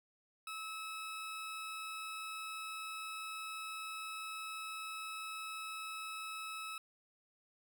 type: tone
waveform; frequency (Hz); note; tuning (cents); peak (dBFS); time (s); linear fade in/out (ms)
20% pulse; 1297; E6; -28; -37; 0.47-6.78; 2
effects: none